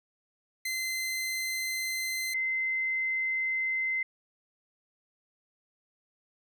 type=tone pair in turn; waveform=sawtooth / sine; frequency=2066 / 2066 Hz; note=C7 / C7; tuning=-22 / -22 cents; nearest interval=unison; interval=0 cents; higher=neither; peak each=-27 dBFS; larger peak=neither; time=0.65-2.34 / 2.34-4.03 s; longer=neither; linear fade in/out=5 ms; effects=none